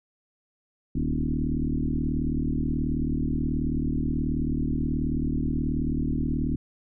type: tone with frequency modulation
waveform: sine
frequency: 149.7 Hz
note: D3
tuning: 33 cents sharp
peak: -23 dBFS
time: 0.95-6.56 s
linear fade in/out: 5 ms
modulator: 38.6 Hz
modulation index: 4
effects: none